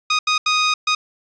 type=tone bursts at uneven times; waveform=15% pulse; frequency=1244.5 Hz; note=D#6; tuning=in tune; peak=-9 dBFS; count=4; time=0.1-0.19 / 0.27-0.38 / 0.46-0.74 / 0.87-0.95 s; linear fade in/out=5 ms; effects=resampled to 16000 Hz + 8-bit